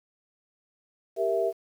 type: chord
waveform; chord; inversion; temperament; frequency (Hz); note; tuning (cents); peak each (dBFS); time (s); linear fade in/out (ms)
sine; E diminished; first; equal; 392 / 466.2 / 659.3; G4 / Bb4 / E5; 0 / 0 / 0; -28 / -29 / -26; 1.16-1.53; 50
effects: 9-bit